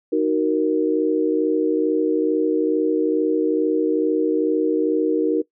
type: chord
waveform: sine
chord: D# minor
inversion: none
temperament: just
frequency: 311.1 / 373.4 / 466.7 Hz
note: D#4 / F#4 / A#4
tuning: 0 / +16 / +2 cents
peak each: -20 / -22 / -20 dBFS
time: 0.12-5.42 s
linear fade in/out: 10 ms
effects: noise-tail reverb RT60 0.1 s tail -19 dB re dry